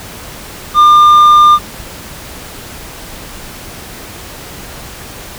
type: tone with tanh clipping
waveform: triangle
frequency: 1200 Hz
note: D6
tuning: 37 cents sharp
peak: -3 dBFS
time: 0.74-1.59 s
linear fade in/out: 50 ms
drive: 9 dB
effects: pink hiss -29 dBFS RMS until 5.38 s